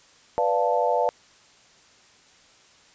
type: chord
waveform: sine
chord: B half-diminished seventh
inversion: none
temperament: equal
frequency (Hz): 493.9 / 587.3 / 698.5 / 880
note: B4 / D5 / F5 / A5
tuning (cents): 0 / 0 / 0 / 0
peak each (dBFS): -25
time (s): 0.38-1.09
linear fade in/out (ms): 0
effects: white hiss -55 dBFS RMS until 2.94 s + resampled to 16000 Hz